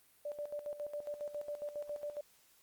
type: tone with tremolo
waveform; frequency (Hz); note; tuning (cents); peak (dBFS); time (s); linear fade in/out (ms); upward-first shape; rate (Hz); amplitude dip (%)
sine; 587.3; D5; 0; -37; 0.25-2.21; 5; square; 7.3; 70
effects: white hiss -67 dBFS RMS until 2.62 s + Opus 32 kbps